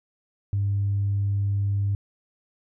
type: tone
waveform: sine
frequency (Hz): 100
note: G2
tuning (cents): +35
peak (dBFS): -20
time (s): 0.53-1.95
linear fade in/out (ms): 0
effects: tanh soft clip ceiling -17 dBFS